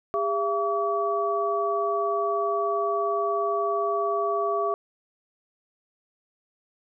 sine tone cluster, 404.5 / 675 / 1142 Hz, G#4 / E5 / D6, -46 / +41 / -49 cents, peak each -27 dBFS, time 0.14-4.74 s, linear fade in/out 0 ms, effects none

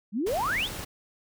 sine exponential sweep, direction up, 185 to 3950 Hz, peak -25 dBFS, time 0.12-0.69 s, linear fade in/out 50 ms
pink noise, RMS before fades -37 dBFS, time 0.26-0.85 s, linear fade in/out 10 ms
effects none

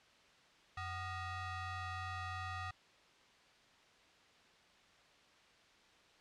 25% pulse ring-modulated tone, 659.3 Hz, E5, in tune, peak -34 dBFS, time 0.77-2.71 s, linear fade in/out 5 ms, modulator 569 Hz, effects white hiss -65 dBFS RMS until 6.2 s + low-pass 4000 Hz 12 dB/octave

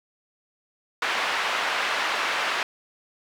pink band-pass noise, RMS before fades -26 dBFS, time 1.02-2.63 s, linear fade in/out 2 ms, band 990 to 2800 Hz, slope 12 dB/octave, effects none

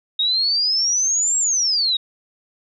sine exponential two-way sweep, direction up then down, 3729 to 7630 to 3729 Hz, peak -16 dBFS, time 0.19-1.97 s, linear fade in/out 5 ms, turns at 1.38 s, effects none

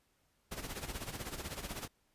pink noise with tremolo, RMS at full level -40 dBFS, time 0.51-1.88 s, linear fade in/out 10 ms, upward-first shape sine, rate 16 Hz, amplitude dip 70%, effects pink hiss -75 dBFS RMS until 2.14 s + resampled to 32000 Hz

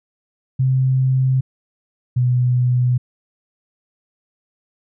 sine tone pair in turn, 130.81 / 124.44 Hz, C3 / B2, 0 / +14 cents, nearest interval minor second, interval 86 cents, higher first, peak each -13 dBFS, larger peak neither, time 0.59-1.41 / 2.16-2.98 s, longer neither, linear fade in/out 10 ms, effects none

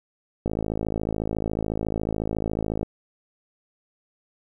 click train, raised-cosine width 2 ms, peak -13 dBFS, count 129, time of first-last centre 0.46-2.83 s, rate 54 Hz, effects 9-bit

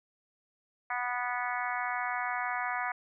harmonic tone, 245.9 Hz, B3, 7 cents flat, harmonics 3 / 4 / 5 / 6 / 7 / 8 / 9, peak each -36 / -37 / -38 / -39 / -39 / -40 / -41 dBFS, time 0.9-2.92 s, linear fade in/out 5 ms, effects none

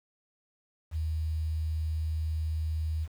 sine tone with quantisation, 79 Hz, D#2, 27 cents sharp, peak -28 dBFS, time 0.91-3.08 s, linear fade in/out 50 ms, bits 9, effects none

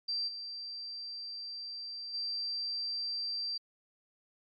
sine tone with level steps, 4699 Hz, D8, in tune, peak -31 / -39 / -33 dBFS, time 0.08-3.58 s, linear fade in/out 10 ms, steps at 0.27 / 2.13 s, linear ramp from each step 20 ms, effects MP3 32 kbps

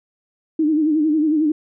sine tone with vibrato, 307.6 Hz, D#4, 20 cents flat, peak -14 dBFS, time 0.59-1.52 s, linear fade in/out 5 ms, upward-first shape sine, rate 11 Hz, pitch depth 79 cents each way, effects none

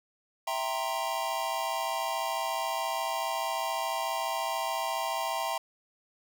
square chord, C dominant seventh, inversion first, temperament equal, 659.3 / 784 / 932.3 / 1046.5 Hz, E5 / G5 / Bb5 / C6, 0 / 0 / 0 / 0 cents, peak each -36 / -36 / -35 / -37 dBFS, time 0.47-5.58 s, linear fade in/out 5 ms, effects none

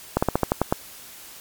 slowing click train, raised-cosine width 1 ms, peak -4 dBFS, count 8, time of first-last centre 0.17-0.725 s, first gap 55 ms, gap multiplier 1.12, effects white hiss -43 dBFS RMS until 1.4 s + MP3 96 kbps

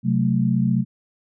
sine chord, F# diminished, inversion second, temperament equal, 130.81 / 185 / 220 Hz, C3 / F#3 / A3, 0 / 0 / 0 cents, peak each -21 dBFS, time 0.03-0.85 s, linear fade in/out 50 ms, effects none

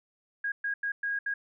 sine tone bursts at uneven times, 1638 Hz, G#6, 24 cents flat, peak -28 dBFS, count 5, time 0.44-0.52 / 0.64-0.74 / 0.83-0.92 / 1.03-1.19 / 1.26-1.34 s, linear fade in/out 5 ms, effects none

